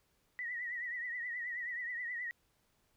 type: tone with vibrato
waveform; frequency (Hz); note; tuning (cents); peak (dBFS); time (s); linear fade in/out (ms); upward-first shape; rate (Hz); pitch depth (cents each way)
sine; 1929; B6; -41; -37; 0.39-2.31; 0; triangle; 9.4; 86
effects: pink hiss -75 dBFS RMS until 2.96 s